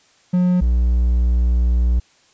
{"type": "tone pair in turn", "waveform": "triangle", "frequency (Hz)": [180, 60.07], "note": ["F#3", "B1"], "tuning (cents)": [-47, -47], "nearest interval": "octave + perfect fifth", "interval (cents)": 1900, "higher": "first", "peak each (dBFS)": -11, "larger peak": "neither", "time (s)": [[0.33, 0.61], [0.61, 2]], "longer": "second", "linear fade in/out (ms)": 10, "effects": ["white hiss -55 dBFS RMS until 2.33 s", "resampled to 16000 Hz"]}